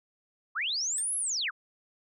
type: linear two-way sweep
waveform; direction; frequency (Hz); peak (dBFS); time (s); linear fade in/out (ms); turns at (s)
sine; up then down; 1060 to 11175 to 1060; -28; 0.55-1.51; 20; 1.16
type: tone with exponential decay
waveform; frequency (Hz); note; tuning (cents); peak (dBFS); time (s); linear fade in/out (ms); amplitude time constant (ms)
5% pulse; 1760; A6; 0; -27; 0.98-1.06; 1; 16
effects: none